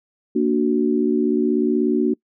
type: chord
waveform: sine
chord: Bb augmented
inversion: none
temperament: equal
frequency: 233.1 / 293.7 / 370 Hz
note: Bb3 / D4 / F#4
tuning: 0 / 0 / 0 cents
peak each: -20 dBFS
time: 0.35-2.14 s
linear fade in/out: 10 ms
effects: noise-tail reverb RT60 0.1 s tail -25 dB re dry